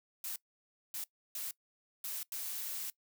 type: noise bursts at uneven times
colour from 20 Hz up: blue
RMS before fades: -40 dBFS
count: 5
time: 0.24-0.36 / 0.94-1.04 / 1.35-1.51 / 2.04-2.23 / 2.32-2.9 s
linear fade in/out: 2 ms
effects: noise-tail reverb RT60 0.1 s tail -21 dB re dry